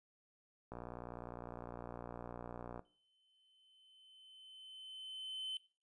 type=click train; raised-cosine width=1 ms; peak=-32 dBFS; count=125; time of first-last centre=0.72-2.794 s; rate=59.8 Hz
type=tone with exponential growth; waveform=triangle; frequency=3060 Hz; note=G7; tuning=42 cents flat; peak=-38 dBFS; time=2.85-5.57 s; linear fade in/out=1 ms; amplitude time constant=590 ms
effects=noise-tail reverb RT60 0.4 s tail -19 dB re dry + resampled to 22050 Hz